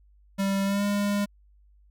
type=tone with pitch glide; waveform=square; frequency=196 to 203.3 Hz; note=G3 to G#3; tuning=0 to -37 cents; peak=-24 dBFS; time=0.38-1.26 s; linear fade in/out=20 ms; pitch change=+63 cents; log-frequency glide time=0.64-0.84 s; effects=added 50 Hz sine -55 dBFS peak until 1.9 s